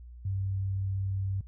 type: tone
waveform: sine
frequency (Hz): 96.8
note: G2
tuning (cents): -21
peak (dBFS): -28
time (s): 0.25-1.41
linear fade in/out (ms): 5
effects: added 60 Hz sine -44 dBFS peak until 1.47 s